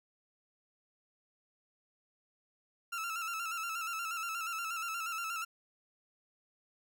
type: tone with vibrato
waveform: 30% pulse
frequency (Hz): 1343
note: E6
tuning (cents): +32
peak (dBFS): -33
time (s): 2.92-5.45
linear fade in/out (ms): 10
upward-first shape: square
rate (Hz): 8.4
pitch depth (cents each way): 50
effects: none